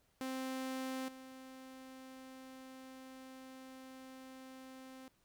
sawtooth tone with level steps, 261.6 Hz, C4, in tune, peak -35 / -47 dBFS, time 0.21-5.08 s, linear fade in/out 0 ms, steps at 1.08 s, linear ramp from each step 5 ms, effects pink hiss -75 dBFS RMS until 5.24 s

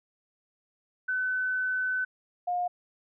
sine tone pair in turn, 1511 / 713.1 Hz, F#6 / F5, +36 / +36 cents, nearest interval octave + minor second, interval 1300 cents, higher first, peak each -26 dBFS, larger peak neither, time 1.08-2.05 / 2.47-2.68 s, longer first, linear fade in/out 10 ms, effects none

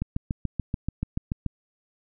click train, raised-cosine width 5 ms, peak -14 dBFS, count 11, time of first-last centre 0.02-1.463 s, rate 6.93 Hz, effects none

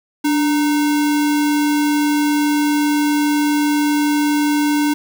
sine tone with sample-and-hold, 293.7 Hz, D4, in tune, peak -13 dBFS, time 0.24-4.94 s, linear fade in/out 10 ms, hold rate 1225 Hz, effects none

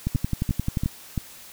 two click trains, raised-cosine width 5 ms, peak -12 / -11 dBFS, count 4 / 10, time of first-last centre 0.15-1.177 / 0.07-0.859 s, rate 2.92 / 11.4 Hz, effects white hiss -45 dBFS RMS until 1.52 s

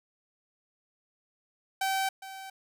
sawtooth tone with echo, 771 Hz, G5, 29 cents flat, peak -23 dBFS, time 1.81-2.09 s, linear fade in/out 5 ms, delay 410 ms, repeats 1, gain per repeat -14 dB, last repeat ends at 2.5 s, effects none

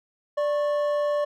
triangle tone pair together, 587.3 / 1095.6 Hz, D5 / C#6, 0 / -21 cents, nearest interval major seventh, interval 1079 cents, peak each -20 / -31 dBFS, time 0.37-1.25 s, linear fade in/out 10 ms, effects none

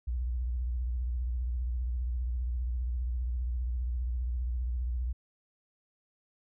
sine tone with vibrato, 61 Hz, B1, 21 cents flat, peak -29 dBFS, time 0.07-5.13 s, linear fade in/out 10 ms, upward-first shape sine, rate 15 Hz, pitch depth 120 cents each way, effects none

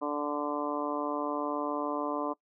harmonic tone, 146.83 Hz, D3, in tune, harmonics 2 / 3 / 4 / 5 / 6 / 7 / 8, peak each -34 / -38 / -36 / -40 / -42 / -36 / -41 dBFS, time 0.01-2.34 s, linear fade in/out 20 ms, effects noise-tail reverb RT60 0.1 s tail -22 dB re dry

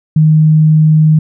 sine tone, 155.56 Hz, D#3, in tune, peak -4 dBFS, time 0.16-1.19 s, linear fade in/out 5 ms, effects none

